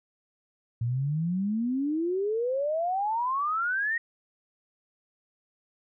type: exponential sweep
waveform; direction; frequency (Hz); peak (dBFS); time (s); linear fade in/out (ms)
sine; up; 113.4 to 1893; -25; 0.81-3.98; 5
effects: none